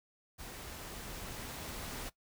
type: noise with level ramp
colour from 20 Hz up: pink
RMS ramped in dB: -47 to -42 dBFS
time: 0.38-2.1 s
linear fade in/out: 20 ms
effects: noise-tail reverb RT60 0.1 s tail -18 dB re dry